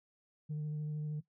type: tone with vibrato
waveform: sine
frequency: 151.2 Hz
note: D#3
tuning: 49 cents flat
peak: -33 dBFS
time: 0.49-1.21 s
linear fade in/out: 20 ms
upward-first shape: sine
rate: 13 Hz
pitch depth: 13 cents each way
effects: noise-tail reverb RT60 0.1 s tail -17 dB re dry + tanh soft clip ceiling -34 dBFS